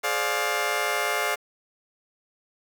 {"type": "chord", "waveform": "15% pulse", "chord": "D half-diminished seventh", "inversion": "second", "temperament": "just", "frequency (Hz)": [422.9, 528.6, 587.3, 704.8], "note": ["Ab4", "C5", "D5", "F5"], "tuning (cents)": [31, 18, 0, 16], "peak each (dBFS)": [-24, -26, -23, -22], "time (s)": [0.03, 1.36], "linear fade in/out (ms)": 20, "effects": ["8-bit"]}